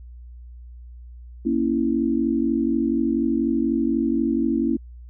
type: chord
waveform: sine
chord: A# diminished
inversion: none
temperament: equal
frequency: 233.1 / 277.2 / 329.6 Hz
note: A#3 / C#4 / E4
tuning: 0 / 0 / 0 cents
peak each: -23 dBFS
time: 1.45-4.77 s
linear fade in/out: 10 ms
effects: added 60 Hz sine -38 dBFS peak until 5.09 s